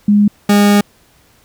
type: tone pair in turn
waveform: sine / 40% pulse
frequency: 206.2 / 204.5 Hz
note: G#3 / G#3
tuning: -12 / -26 cents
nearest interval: unison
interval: 14 cents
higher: first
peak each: -6 dBFS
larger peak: neither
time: 0.08-0.28 / 0.49-0.81 s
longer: second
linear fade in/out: 5 ms
effects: pink hiss -51 dBFS RMS until 1.44 s